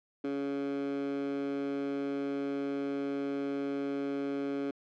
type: tone with high-pass filter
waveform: 15% pulse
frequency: 139.9 Hz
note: C#3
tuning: 16 cents sharp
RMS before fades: -34 dBFS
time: 0.24-4.71 s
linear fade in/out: 5 ms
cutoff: 320 Hz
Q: 7.6
effects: low-pass 3000 Hz 12 dB/octave